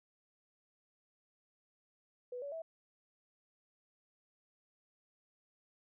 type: tone with pitch steps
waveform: sine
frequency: 493.9 / 567.3 / 651.7 Hz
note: B4 / C#5 / E5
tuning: 0 / +40 / -20 cents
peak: -40 dBFS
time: 2.32-2.62 s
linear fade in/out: 5 ms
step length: 100 ms
effects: none